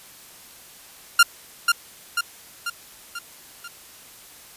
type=tone with echo; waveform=sawtooth; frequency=1396.9 Hz; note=F6; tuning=in tune; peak=-6 dBFS; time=1.19-1.23 s; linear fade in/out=5 ms; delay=490 ms; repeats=5; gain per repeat=-5 dB; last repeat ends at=3.68 s; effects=white hiss -46 dBFS RMS until 4.56 s + resampled to 32000 Hz